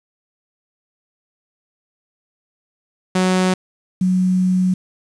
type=tone pair in turn; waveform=sawtooth / sine; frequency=185 / 184.2 Hz; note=F#3 / F#3; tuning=0 / -7 cents; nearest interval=unison; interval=7 cents; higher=first; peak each=-10 / -13 dBFS; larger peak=first; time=3.15-3.54 / 4.01-4.74 s; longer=second; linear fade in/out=5 ms; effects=resampled to 22050 Hz + 7-bit